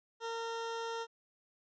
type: tone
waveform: 20% pulse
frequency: 458.7 Hz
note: A#4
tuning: 28 cents flat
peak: -32 dBFS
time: 0.2-1.07 s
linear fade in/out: 50 ms
effects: resampled to 16000 Hz